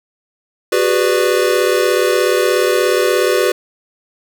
square chord, G# half-diminished seventh, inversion third, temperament equal with one note detuned, 370 / 406.8 / 493.9 / 587.3 Hz, F#4 / G#4 / B4 / D5, 0 / -36 / 0 / 0 cents, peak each -17 / -19 / -17 / -21 dBFS, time 0.72-3.52 s, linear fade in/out 5 ms, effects none

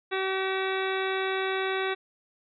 harmonic tone, 381.6 Hz, G4, 47 cents flat, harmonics 1 / 2 / 3 / 4 / 5 / 6 / 7 / 9 / 10, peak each -29 / -35 / -36 / -35 / -36 / -38 / -40 / -41 / -41 dBFS, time 0.11-1.95 s, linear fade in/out 20 ms, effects none

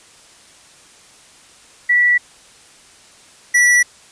sine / square tone pair in turn, 1952 / 1952 Hz, B6 / B6, -21 / -21 cents, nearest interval unison, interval 0 cents, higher neither, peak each -10 dBFS, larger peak neither, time 1.89-2.18 / 3.54-3.83 s, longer neither, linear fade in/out 10 ms, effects white hiss -46 dBFS RMS until 4.11 s + resampled to 22050 Hz

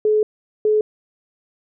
sine tone bursts at uneven times, 427.3 Hz, G#4, 49 cents sharp, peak -13 dBFS, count 2, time 0.05-0.23 / 0.65-0.81 s, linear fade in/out 2 ms, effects none

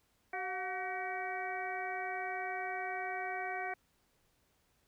harmonic tone with a mistuned harmonic, 379.1 Hz, F#4, 42 cents sharp, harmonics 1 / 2 / 3 / 4 / 5 / 6, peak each -45 / -39 / -49 / -44 / -44 / -44 dBFS, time 0.33-3.74 s, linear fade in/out 5 ms, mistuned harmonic 2, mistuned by -69 cents, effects pink hiss -74 dBFS RMS until 4.87 s

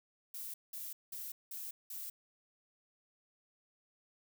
violet noise bursts, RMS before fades -44 dBFS, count 5, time 0.34-2.1 s, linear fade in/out 5 ms, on 200 ms, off 190 ms, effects none

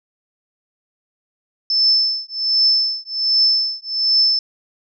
sine tone with tremolo, 5274 Hz, E8, in tune, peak -10 dBFS, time 1.7-4.39 s, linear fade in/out 2 ms, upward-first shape triangle, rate 1.3 Hz, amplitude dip 100%, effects none

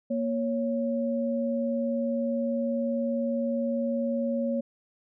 sine tone pair together, 235.2 / 554.4 Hz, A#3 / C#5, +16 / 0 cents, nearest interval octave + minor third, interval 1484 cents, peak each -27 / -29 dBFS, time 0.1-4.61 s, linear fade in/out 10 ms, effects none

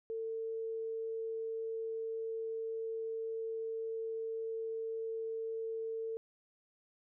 sine tone, 449.1 Hz, A4, 35 cents sharp, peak -36 dBFS, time 0.1-6.17 s, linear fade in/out 0 ms, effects none

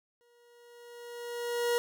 40% pulse tone with exponential growth, 477.2 Hz, A#4, 41 cents sharp, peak -24 dBFS, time 0.21-1.78 s, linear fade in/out 0 ms, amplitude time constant 340 ms, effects none

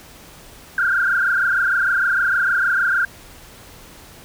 sine tone with frequency modulation, 1491 Hz, F#6, 13 cents sharp, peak -15 dBFS, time 0.78-3.05 s, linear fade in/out 2 ms, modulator 26.5 Hz, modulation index 4, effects pink hiss -43 dBFS RMS until 4.24 s

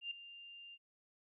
sine tone with ADSR envelope, 2794 Hz, F7, in tune, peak -37 dBFS, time 0.01-0.78 s, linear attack 100 ms, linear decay 5 ms, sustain -14 dB, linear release 44 ms, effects none

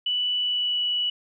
sine tone with pitch glide, 2966 to 2947 Hz, F#7 to F#7, +4 to -8 cents, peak -22 dBFS, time 0.06-1.1 s, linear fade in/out 5 ms, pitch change -12 cents, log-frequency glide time 0.37-0.82 s, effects none

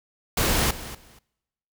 pink noise with echo, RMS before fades -22 dBFS, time 0.37-0.71 s, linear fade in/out 5 ms, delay 240 ms, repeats 2, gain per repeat -15 dB, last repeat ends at 1.19 s, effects noise-tail reverb RT60 1.0 s tail -26 dB re dry

